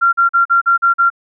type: tone bursts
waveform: sine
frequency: 1378 Hz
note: F6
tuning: 24 cents flat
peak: -8 dBFS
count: 7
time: 0.01-1.102 s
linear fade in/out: 20 ms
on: 120 ms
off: 42 ms
effects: none